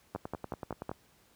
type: two click trains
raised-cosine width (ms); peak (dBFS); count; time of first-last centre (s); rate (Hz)
1; -23 / -21; 9 / 5; 0.16-0.915 / 0.15-0.893; 10.6 / 5.38
effects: pink hiss -65 dBFS RMS until 1.35 s + high-pass 60 Hz 12 dB/octave